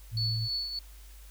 sine tone, 111.9 Hz, A2, 30 cents sharp, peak -29 dBFS, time 0.11-0.49 s, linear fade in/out 50 ms
sine tone with tremolo, 4435 Hz, C#8, in tune, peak -28 dBFS, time 0.17-0.79 s, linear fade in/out 2 ms, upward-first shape triangle, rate 3.3 Hz, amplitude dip 60%
effects added 50 Hz sine -47 dBFS peak until 1.3 s + white hiss -57 dBFS RMS until 1.3 s

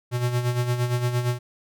square tone with tremolo, 122.4 Hz, B2, 15 cents flat, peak -20 dBFS, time 0.11-1.39 s, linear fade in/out 50 ms, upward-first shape sine, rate 8.7 Hz, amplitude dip 60%, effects none

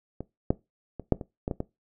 clicks, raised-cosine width 2 ms, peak -21 / -8 / -22 / -6 / -22 / -15 / -16 / -16 dBFS, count 8, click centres 0.206 / 0.505 / 0.997 / 1.123 / 1.212 / 1.479 / 1.512 / 1.604 s, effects noise-tail reverb RT60 0.2 s tail -19 dB re dry

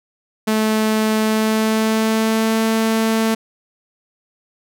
sawtooth tone with pitch glide, 217.5 to 222.8 Hz, A3 to A3, -20 to +22 cents, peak -11 dBFS, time 0.47-3.35 s, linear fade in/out 10 ms, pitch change +42 cents, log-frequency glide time 1.2-2.61 s, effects none

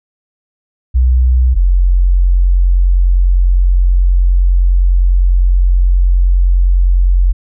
sine tone pair in turn, 62.2 / 44.87 Hz, B1 / F1, +13 / +48 cents, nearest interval tritone, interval 565 cents, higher first, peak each -6 dBFS, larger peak neither, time 0.94-1.55 / 1.55-7.33 s, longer second, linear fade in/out 20 ms, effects none

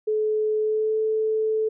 sine tone with pitch glide, 430 to 436.8 Hz, A4 to A4, -40 to -13 cents, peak -20 dBFS, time 0.07-1.69 s, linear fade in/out 10 ms, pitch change +27 cents, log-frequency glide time 0.6-0.98 s, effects none

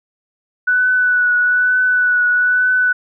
sine tone with vibrato, 1484 Hz, F#6, 5 cents sharp, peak -11 dBFS, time 0.67-2.93 s, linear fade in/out 10 ms, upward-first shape triangle, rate 1.1 Hz, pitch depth 24 cents each way, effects none

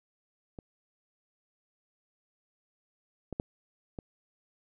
clicks, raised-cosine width 2 ms, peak -29 / -23 / -17 / -25 dBFS, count 4, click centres 0.588 / 3.327 / 3.399 / 3.988 s, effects none

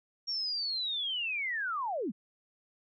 sine linear sweep, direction down, 5588 to 164.81 Hz, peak -31 dBFS, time 0.27-2.12 s, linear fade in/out 20 ms, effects none

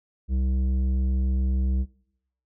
triangle tone with tanh clipping, 64.8 Hz, C2, 16 cents flat, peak -23 dBFS, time 0.28-1.86 s, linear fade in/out 50 ms, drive 14 dB, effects noise-tail reverb RT60 0.7 s tail -20 dB re dry

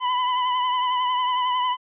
45% pulse tone with vibrato, 1000 Hz, B5, 21 cents sharp, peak -20 dBFS, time 0-1.77 s, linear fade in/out 50 ms, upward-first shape triangle, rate 11 Hz, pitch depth 40 cents each way, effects resampled to 8000 Hz

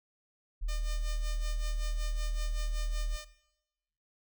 sine tone, 39 Hz, D#1, 5 cents sharp, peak -30 dBFS, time 0.61-3.17 s, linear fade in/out 20 ms
5% pulse tone with tremolo, 604 Hz, D5, 48 cents sharp, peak -30 dBFS, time 0.68-3.25 s, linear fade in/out 10 ms, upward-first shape sine, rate 5.3 Hz, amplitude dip 75%
effects noise-tail reverb RT60 0.9 s tail -17 dB re dry

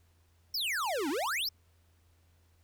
square exponential two-way sweep, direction down then up, 5588 to 261.6 to 5588 Hz, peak -31 dBFS, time 0.54-1.49 s, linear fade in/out 5 ms, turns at 1.09 s, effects added 84 Hz sine -64 dBFS peak until 2.63 s + pink hiss -72 dBFS RMS until 2.63 s

